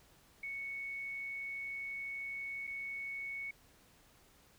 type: tone with dropouts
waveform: sine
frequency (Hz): 2217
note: C#7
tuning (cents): 0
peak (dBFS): -39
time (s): 0.43-3.51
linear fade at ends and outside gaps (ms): 5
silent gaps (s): 2.67-2.674
effects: pink hiss -65 dBFS RMS until 4.58 s